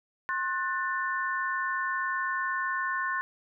sine chord, F# diminished, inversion second, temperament just, 1065.6 / 1480 / 1776 Hz, C6 / F#6 / A6, +31 / 0 / +16 cents, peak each -31 / -33 / -32 dBFS, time 0.29-3.21 s, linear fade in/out 0 ms, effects none

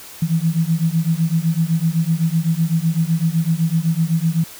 sine beating tone pair, 160 / 167.9 Hz, D#3 / E3, +49 / +32 cents, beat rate 7.9 Hz, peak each -18 dBFS, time 0.22-4.44 s, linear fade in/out 5 ms, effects white hiss -38 dBFS RMS until 4.59 s

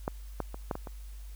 clicks, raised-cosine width 1 ms, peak -16 / -17 / -26 / -16 / -22 / -26 dBFS, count 6, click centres 0.079 / 0.403 / 0.544 / 0.712 / 0.754 / 0.872 s, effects added 50 Hz sine -41 dBFS peak until 1.35 s + white hiss -59 dBFS RMS until 1.35 s

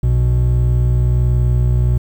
triangle tone pair together, 61.2 / 122.55 Hz, B1 / B2, -15 / -13 cents, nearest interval octave, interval 1202 cents, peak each -12 dBFS, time 0.03-1.98 s, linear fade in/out 5 ms, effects 8-bit

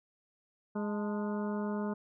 harmonic tone with a mistuned harmonic, 207.7 Hz, G#3, in tune, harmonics 1 / 2 / 3 / 4 / 5 / 6 / 7, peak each -33 / -39 / -43 / -45 / -47 / -49 / -50 dBFS, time 0.75-1.94 s, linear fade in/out 10 ms, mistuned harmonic 4, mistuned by +94 cents, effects none

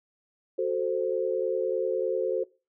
sine chord, F# diminished, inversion none, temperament equal, 370 / 440 / 523.3 Hz, F#4 / A4 / C5, 0 / 0 / 0 cents, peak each -29 dBFS, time 0.58-2.44 s, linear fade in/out 10 ms, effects noise-tail reverb RT60 0.3 s tail -21 dB re dry

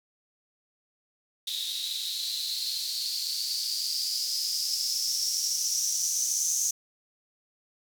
violet noise with band-pass filter sweep, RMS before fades -30 dBFS, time 1.47-6.71 s, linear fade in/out 5 ms, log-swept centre 3700 to 6300 Hz, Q 9.5, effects none

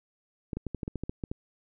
clicks, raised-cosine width 3 ms, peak -20 dBFS, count 11, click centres 0.532 / 0.57 / 0.667 / 0.747 / 0.832 / 0.879 / 0.957 / 1.036 / 1.095 / 1.238 / 1.315 s, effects none

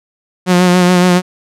sawtooth tone with vibrato, 179.8 Hz, F#3, 49 cents flat, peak -3 dBFS, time 0.46-1.22 s, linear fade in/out 50 ms, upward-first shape sine, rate 7.1 Hz, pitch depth 30 cents each way, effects low-pass 10000 Hz 12 dB/octave

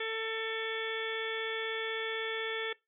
harmonic tone with a mistuned harmonic, 446 Hz, A4, 23 cents sharp, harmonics 1 / 2 / 3 / 4 / 5 / 6 / 7 / 8, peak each -36 / -47 / -44 / -39 / -40 / -49 / -49 / -42 dBFS, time 0-2.73 s, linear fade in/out 5 ms, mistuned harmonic 8, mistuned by -66 cents, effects noise-tail reverb RT60 0.2 s tail -21 dB re dry

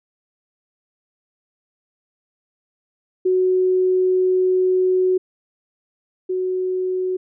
sine tone pair in turn, 370 / 370 Hz, F#4 / F#4, 0 / 0 cents, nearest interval unison, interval 0 cents, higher neither, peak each -14 / -19 dBFS, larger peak first, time 3.25-5.18 / 6.29-7.17 s, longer first, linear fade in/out 10 ms, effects none

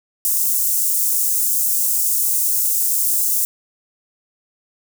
white high-pass noise, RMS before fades -18 dBFS, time 0.25-3.45 s, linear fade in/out 0 ms, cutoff 7100 Hz, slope 24 dB/octave, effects none

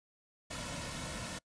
pink noise with comb filter, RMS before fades -41 dBFS, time 0.5-1.39 s, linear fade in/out 10 ms, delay 2.5 ms, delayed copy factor -0.7, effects noise-tail reverb RT60 0.1 s tail -25 dB re dry + resampled to 22050 Hz

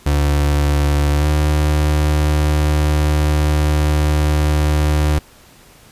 35% pulse tone with pitch glide, 72.7 to 75 Hz, D2 to D2, -17 to +37 cents, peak -11 dBFS, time 0.06-5.19 s, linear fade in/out 5 ms, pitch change +54 cents, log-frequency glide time 1.14-1.26 s, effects pink hiss -46 dBFS RMS until 5.91 s + resampled to 32000 Hz

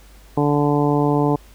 harmonic tone, 145.8 Hz, D3, 12 cents flat, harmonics 1 / 2 / 3 / 4 / 5 / 6 / 7, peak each -20 / -19 / -21 / -28 / -26 / -25 / -29 dBFS, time 0.37-1.36 s, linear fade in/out 5 ms, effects added 50 Hz sine -44 dBFS peak until 1.54 s + pink hiss -51 dBFS RMS until 1.54 s

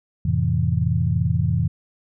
sine chord, F major seventh, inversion none, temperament equal, 87.31 / 110 / 130.81 / 164.81 Hz, F2 / A2 / C3 / E3, 0 / 0 / 0 / 0 cents, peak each -23 dBFS, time 0.25-1.68 s, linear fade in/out 5 ms, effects none

